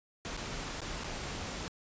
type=noise with dropouts; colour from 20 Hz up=pink; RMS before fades=-39 dBFS; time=0.25-1.68 s; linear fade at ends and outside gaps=0 ms; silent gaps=0.367-0.374 / 0.805-0.817 / 1.036-1.043 s; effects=resampled to 16000 Hz